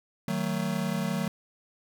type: chord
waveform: square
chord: D# diminished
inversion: none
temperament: just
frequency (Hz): 155.56 / 186.68 / 224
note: D#3 / F#3 / A3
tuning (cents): 0 / +16 / +31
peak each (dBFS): -34 / -31 / -33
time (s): 0.28-1.28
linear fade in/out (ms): 2
effects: none